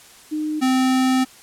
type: tone pair in turn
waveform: sine / square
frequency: 306.2 / 259.1 Hz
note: D#4 / C4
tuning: -28 / -17 cents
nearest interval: minor third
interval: 289 cents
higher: first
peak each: -21 / -16 dBFS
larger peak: second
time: 0.31-0.61 / 0.61-1.25 s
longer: second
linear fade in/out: 20 ms
effects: white hiss -46 dBFS RMS until 1.42 s + low-pass 11000 Hz 12 dB/octave